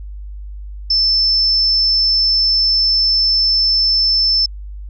sine tone, 5290 Hz, E8, 5 cents sharp, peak -11 dBFS, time 0.9-4.46 s, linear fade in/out 5 ms, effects added 50 Hz sine -27 dBFS peak until 4.89 s

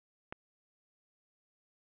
click, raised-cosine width 0.5 ms, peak -25 dBFS, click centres 0.325 s, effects resampled to 8000 Hz + 9-bit

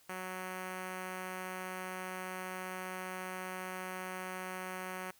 5% pulse tone with notch filter, 185.1 Hz, F#3, 1 cent sharp, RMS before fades -42 dBFS, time 0.09-5.11 s, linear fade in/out 5 ms, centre 5100 Hz, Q 1.9, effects white hiss -65 dBFS RMS until 5.19 s

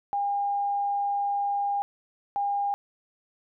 sine tone pair in turn, 807 / 807 Hz, G#5 / G#5, -50 / -50 cents, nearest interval unison, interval 0 cents, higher neither, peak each -24 dBFS, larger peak neither, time 0.13-1.82 / 2.36-2.74 s, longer first, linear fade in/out 0 ms, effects none

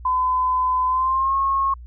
sine tone with pitch glide, 1015 to 1087.9 Hz, B5 to C#6, +47 to -33 cents, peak -17 dBFS, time 0.05-1.74 s, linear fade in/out 5 ms, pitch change +120 cents, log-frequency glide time 0.87-1.36 s, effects added 60 Hz sine -36 dBFS peak until 1.86 s

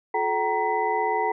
sine tone cluster, 356.2 / 432.7 / 765 / 937 / 2002 Hz, F4 / A4 / G5 / A#5 / B6, +34 / -29 / -42 / +9 / +23 cents, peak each -34 / -27 / -27 / -25 / -32 dBFS, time 0.14-1.32 s, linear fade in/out 5 ms, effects none

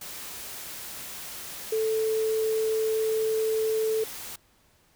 sine tone in noise, 440 Hz, A4, in tune, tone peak -23 dBFS, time 1.72-4.04 s, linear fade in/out 5 ms, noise white, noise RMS -39 dBFS, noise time 0.01-4.36 s, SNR +13 dB, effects pink hiss -63 dBFS RMS until 4.95 s

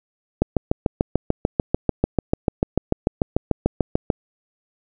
click train, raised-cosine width 2 ms, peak -3 dBFS, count 26, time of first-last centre 0.42-4.102 s, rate 6.79 Hz, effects none

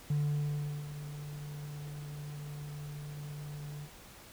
triangle tone with ADSR envelope, 146.83 Hz, D3, in tune, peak -24 dBFS, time 0.1-3.89 s, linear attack 5 ms, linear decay 760 ms, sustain -14 dB, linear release 65 ms, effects tanh soft clip ceiling -23 dBFS + pink hiss -53 dBFS RMS until 4.32 s

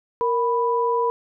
sine tone pair together, 466.2 / 987.8 Hz, A#4 / B5, 0 / 0 cents, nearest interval octave + minor second, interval 1300 cents, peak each -21 dBFS, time 0.21-1.1 s, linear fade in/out 0 ms, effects none

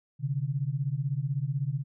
sine beating tone pair, 130.6 / 146.6 Hz, C3 / D3, -3 / -3 cents, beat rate 16 Hz, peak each -30 dBFS, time 0.19-1.84 s, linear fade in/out 50 ms, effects none

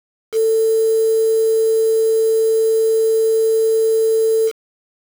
sine tone with quantisation, 444.9 Hz, A4, 19 cents sharp, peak -12 dBFS, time 0.32-4.52 s, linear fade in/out 50 ms, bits 5, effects none

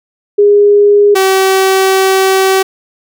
sine / sawtooth tone pair in turn, 410 / 382.4 Hz, G#4 / G4, -22 / -43 cents, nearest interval minor second, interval 121 cents, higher first, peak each -3 dBFS, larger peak neither, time 0.38-1.15 / 1.15-2.63 s, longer second, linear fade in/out 10 ms, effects none

